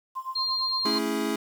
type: tone with tremolo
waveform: sine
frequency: 1046.5 Hz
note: C6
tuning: in tune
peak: -28 dBFS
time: 0.15-0.99 s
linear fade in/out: 20 ms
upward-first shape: sine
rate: 8.7 Hz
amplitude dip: 90%
type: tone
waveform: sine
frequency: 4197 Hz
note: C8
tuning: 5 cents sharp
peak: -25 dBFS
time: 0.35-0.99 s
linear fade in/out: 10 ms
type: chord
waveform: square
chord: A major seventh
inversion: none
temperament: equal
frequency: 220 / 277.2 / 329.6 / 415.3 Hz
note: A3 / C#4 / E4 / G#4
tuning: 0 / 0 / 0 / 0 cents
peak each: -32 dBFS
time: 0.85-1.36 s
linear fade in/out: 5 ms
effects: 9-bit